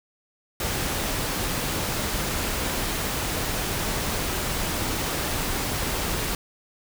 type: noise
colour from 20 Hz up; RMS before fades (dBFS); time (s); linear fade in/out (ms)
pink; -27; 0.6-6.35; 2
effects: none